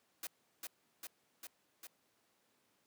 white noise with echo, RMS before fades -43 dBFS, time 0.23-0.27 s, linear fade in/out 2 ms, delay 400 ms, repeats 4, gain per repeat -2 dB, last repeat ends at 1.87 s, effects pink hiss -75 dBFS RMS until 2.86 s + high-pass 200 Hz 12 dB/octave

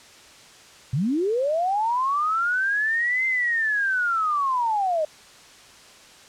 sine linear two-way sweep, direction up then down, 115.2 to 2089 to 598 Hz, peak -20 dBFS, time 0.93-5.05 s, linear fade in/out 5 ms, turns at 3.26 s, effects white hiss -48 dBFS RMS until 6.28 s + low-pass 7000 Hz 12 dB/octave

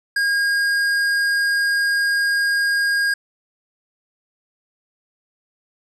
triangle tone with hard clipping, 1625 Hz, G#6, 38 cents flat, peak -18 dBFS, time 0.16-3.14 s, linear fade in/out 5 ms, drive 14 dB, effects none

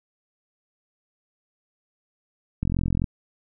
click train, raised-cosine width 5 ms, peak -12 dBFS, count 19, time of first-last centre 2.63-3.042 s, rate 43.7 Hz, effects none

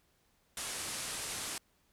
white low-pass noise, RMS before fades -40 dBFS, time 0.57-1.58 s, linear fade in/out 2 ms, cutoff 11000 Hz, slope 48 dB/octave, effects pink hiss -72 dBFS RMS until 1.92 s

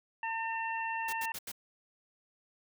harmonic tone, 904 Hz, A5, 47 cents sharp, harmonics 1 / 2 / 3, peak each -35 / -38 / -40 dBFS, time 0.23-1.32 s, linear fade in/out 2 ms
white noise bursts, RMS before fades -41 dBFS, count 4, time 1.08-1.518 s, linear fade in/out 5 ms, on 48 ms, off 82 ms
effects none

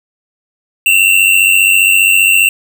square tone pair together, 2672 / 2767 Hz, E7 / F7, +23 / -17 cents, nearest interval minor second, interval 60 cents, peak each -10 dBFS, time 0.86-2.49 s, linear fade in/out 2 ms, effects none

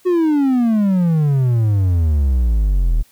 triangle exponential sweep, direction down, 370 to 38.08 Hz, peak -10 dBFS, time 0.05-3.03 s, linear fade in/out 20 ms, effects white hiss -53 dBFS RMS until 3.11 s

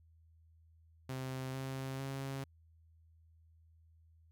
sawtooth tone with pitch steps, 130.81 / 133.25 / 135.74 Hz, C3 / C3 / C#3, 0 / +32 / -36 cents, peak -35 dBFS, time 1.09-2.44 s, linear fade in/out 5 ms, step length 450 ms, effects added 81 Hz sine -62 dBFS peak until 4.31 s

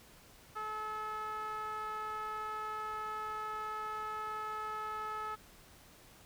sawtooth tone with band-pass filter, 430.8 Hz, A4, 37 cents flat, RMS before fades -40 dBFS, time 0.55-5.36 s, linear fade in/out 20 ms, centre 1200 Hz, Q 4.9, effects pink hiss -59 dBFS RMS until 6.25 s

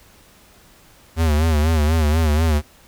square tone with vibrato, 78 Hz, D#2, 5 cents sharp, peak -15 dBFS, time 1.16-2.62 s, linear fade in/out 50 ms, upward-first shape sine, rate 4.1 Hz, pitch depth 95 cents each way, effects pink hiss -50 dBFS RMS until 2.87 s

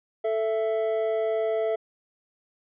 triangle tone pair together, 440 / 663.1 Hz, A4 / E5, 0 / +10 cents, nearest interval perfect fifth, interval 710 cents, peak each -24 dBFS, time 0.24-1.76 s, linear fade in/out 10 ms, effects resampled to 8000 Hz

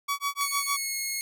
sawtooth tone with tremolo, 1133 Hz, C#6, 37 cents sharp, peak -21 dBFS, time 0.08-0.77 s, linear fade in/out 10 ms, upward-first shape sine, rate 6.6 Hz, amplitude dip 100%
10% pulse tone with pitch glide, 2217 to 2169 Hz, C#7 to C#7, 0 to -38 cents, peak -20 dBFS, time 0.41-1.21 s, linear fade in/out 0 ms, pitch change -38 cents, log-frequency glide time 0.59-0.96 s
effects none

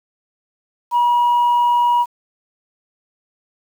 sine tone, 962 Hz, B5, 46 cents flat, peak -10 dBFS, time 0.91-2.06 s, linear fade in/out 50 ms, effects tanh soft clip ceiling -10 dBFS + 7-bit

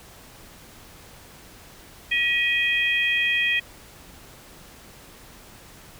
sine tone cluster, 1915 / 2492 / 3236 Hz, A#6 / D#7 / G#7, +46 / +2 / -46 cents, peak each -24 / -22 / -27 dBFS, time 2.11-3.6 s, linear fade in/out 10 ms, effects pink hiss -47 dBFS RMS until 5.99 s

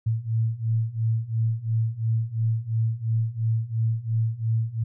sine beating tone pair, 111.2 / 114.1 Hz, A2 / A#2, +19 / -37 cents, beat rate 2.9 Hz, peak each -26 / -24 dBFS, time 0.06-4.84 s, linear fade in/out 10 ms, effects none

